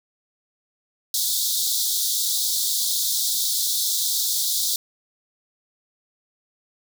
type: high-pass noise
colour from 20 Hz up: pink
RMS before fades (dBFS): -23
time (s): 1.14-4.76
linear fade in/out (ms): 2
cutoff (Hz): 3500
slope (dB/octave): 96
effects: none